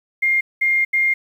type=tone bursts at uneven times; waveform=sine; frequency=2119 Hz; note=C7; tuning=21 cents sharp; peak=-14 dBFS; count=3; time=0.22-0.41 / 0.61-0.85 / 0.93-1.14 s; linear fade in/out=10 ms; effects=8-bit